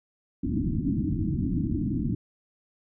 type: low-pass noise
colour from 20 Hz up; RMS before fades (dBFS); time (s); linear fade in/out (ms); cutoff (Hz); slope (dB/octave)
white; -27; 0.43-2.15; 5; 320; 96
effects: none